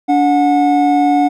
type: tone pair together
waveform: triangle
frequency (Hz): 288.9 / 729.7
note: D4 / F#5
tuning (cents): -28 / -24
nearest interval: octave + major third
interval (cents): 1604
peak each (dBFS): -10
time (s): 0.08-1.29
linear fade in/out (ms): 20
effects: none